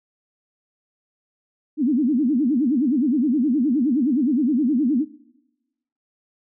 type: tone with vibrato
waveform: sine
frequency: 268.8 Hz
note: C4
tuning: 47 cents sharp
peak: -16 dBFS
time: 1.77-5.06 s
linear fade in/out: 50 ms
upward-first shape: sine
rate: 9.6 Hz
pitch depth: 270 cents each way
effects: noise-tail reverb RT60 1.0 s tail -21 dB re dry